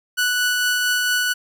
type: tone with tremolo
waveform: sawtooth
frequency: 1480 Hz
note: F#6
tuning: in tune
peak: -13 dBFS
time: 0.17-1.34 s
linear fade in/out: 20 ms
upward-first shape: triangle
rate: 4.4 Hz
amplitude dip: 25%
effects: none